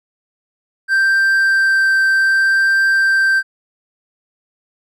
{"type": "tone with vibrato", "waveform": "triangle", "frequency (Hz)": 1568, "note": "G6", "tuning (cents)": 0, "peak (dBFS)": -9, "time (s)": [0.88, 3.43], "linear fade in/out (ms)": 50, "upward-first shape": "triangle", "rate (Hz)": 0.65, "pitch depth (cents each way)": 8, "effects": []}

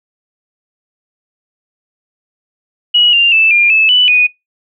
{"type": "tone with pitch steps", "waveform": "sine", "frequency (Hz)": [2911, 2789, 2638, 2401, 2612, 2979, 2477], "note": ["F#7", "F7", "E7", "D7", "E7", "F#7", "D#7"], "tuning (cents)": [-29, -3, 1, 38, -17, 11, -8], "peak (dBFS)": -6, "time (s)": [2.94, 4.27], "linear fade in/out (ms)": 10, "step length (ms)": 190, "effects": ["noise-tail reverb RT60 0.2 s tail -25 dB re dry"]}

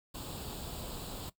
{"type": "noise with comb filter", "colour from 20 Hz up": "pink", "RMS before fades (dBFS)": -42, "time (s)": [0.14, 1.3], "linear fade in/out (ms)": 10, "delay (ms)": 0.25, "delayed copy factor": 0.7, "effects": ["noise-tail reverb RT60 0.1 s tail -17 dB re dry"]}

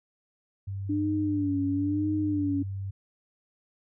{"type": "tone with pitch glide", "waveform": "sine", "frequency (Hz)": [98, 97.44], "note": ["G2", "G2"], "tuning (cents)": [0, -10], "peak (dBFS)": -31, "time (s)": [0.67, 2.91], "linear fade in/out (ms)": 10, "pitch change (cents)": -10, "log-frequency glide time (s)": [1.28, 2.35]}
{"type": "tone with vibrato", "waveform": "sine", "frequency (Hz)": 293.3, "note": "D4", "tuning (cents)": -2, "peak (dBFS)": -25, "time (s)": [0.89, 2.63], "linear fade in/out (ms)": 10, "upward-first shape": "sine", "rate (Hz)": 1, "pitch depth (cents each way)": 81}
{"effects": []}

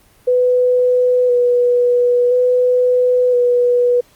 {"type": "tone with vibrato", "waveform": "sine", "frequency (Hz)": 493.4, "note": "B4", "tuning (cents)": -2, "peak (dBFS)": -10, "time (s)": [0.27, 4.01], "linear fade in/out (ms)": 10, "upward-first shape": "square", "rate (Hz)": 0.49, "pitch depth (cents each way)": 17, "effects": ["pink hiss -51 dBFS RMS until 4.15 s", "Opus 24 kbps"]}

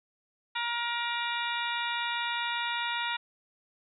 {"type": "harmonic tone with a mistuned harmonic", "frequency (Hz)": 472.5, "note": "A#4", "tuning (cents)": 23, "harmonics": [2, 3, 4, 5, 6, 7, 8], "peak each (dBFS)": [-34, -36, -37, -38, -39, -39, -40], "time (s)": [0.55, 3.17], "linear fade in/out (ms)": 10, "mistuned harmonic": 7, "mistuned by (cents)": 85, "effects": []}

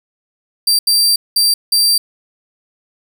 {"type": "tone bursts at uneven times", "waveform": "sawtooth", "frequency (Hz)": 4699, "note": "D8", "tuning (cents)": 0, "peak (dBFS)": -7, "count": 4, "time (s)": [[0.67, 0.79], [0.87, 1.16], [1.36, 1.54], [1.72, 1.98]], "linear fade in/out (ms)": 5, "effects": []}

